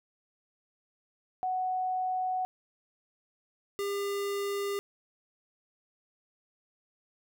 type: tone pair in turn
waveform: sine / square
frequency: 742 / 401.6 Hz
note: F#5 / G4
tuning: +5 / +42 cents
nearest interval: major seventh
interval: 1063 cents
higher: first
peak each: -28 / -31 dBFS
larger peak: first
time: 1.43-2.45 / 3.79-4.79 s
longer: first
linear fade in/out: 0 ms
effects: none